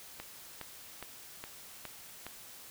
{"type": "click train", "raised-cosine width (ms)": 0.3, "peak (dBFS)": -25, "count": 6, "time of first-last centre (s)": [0.2, 2.266], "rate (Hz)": 2.42, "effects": ["white hiss -51 dBFS RMS until 2.7 s"]}